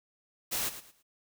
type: noise with echo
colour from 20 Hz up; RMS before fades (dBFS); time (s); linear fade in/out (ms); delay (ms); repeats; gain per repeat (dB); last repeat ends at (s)
white; -32; 0.51-0.7; 20; 110; 3; -12; 1.03
effects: none